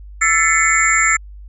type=tone cluster; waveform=sine; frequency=1327 / 1756 / 2044 / 2205 / 7280 Hz; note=E6 / A6 / C7 / C#7 / A#8; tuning=+11 / -4 / -41 / -10 / -42 cents; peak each=-18 dBFS; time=0.21-1.17 s; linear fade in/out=10 ms; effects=added 50 Hz sine -33 dBFS peak until 1.48 s